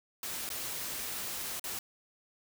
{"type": "noise with dropouts", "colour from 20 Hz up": "white", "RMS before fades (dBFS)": -38, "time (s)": [0.23, 1.79], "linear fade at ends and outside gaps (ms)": 2, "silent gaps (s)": [[0.491, 0.501], [1.596, 1.64]], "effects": []}